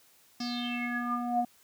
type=tone with low-pass filter sweep; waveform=square; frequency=241.8 Hz; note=B3; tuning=36 cents flat; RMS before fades=-32 dBFS; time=0.4-1.45 s; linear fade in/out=5 ms; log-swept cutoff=5300 to 630 Hz; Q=9.5; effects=white hiss -62 dBFS RMS until 1.63 s + high-pass 60 Hz 12 dB/octave